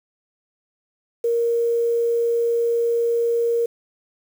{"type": "tone with quantisation", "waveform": "sine", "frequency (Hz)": 468, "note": "A#4", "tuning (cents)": 7, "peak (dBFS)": -17, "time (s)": [1.24, 3.66], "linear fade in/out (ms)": 5, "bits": 7, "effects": []}